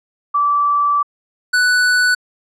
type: tone pair in turn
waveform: sine / square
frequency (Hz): 1160 / 1485.7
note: D6 / F#6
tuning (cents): -22 / +7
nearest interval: major third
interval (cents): 429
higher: second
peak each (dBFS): -12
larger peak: neither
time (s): 0.34-1.03 / 1.53-2.15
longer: first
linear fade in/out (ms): 10
effects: low-pass 9000 Hz 12 dB/octave